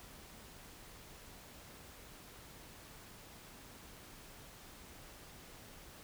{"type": "silence", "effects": ["pink hiss -55 dBFS RMS until 6.03 s"]}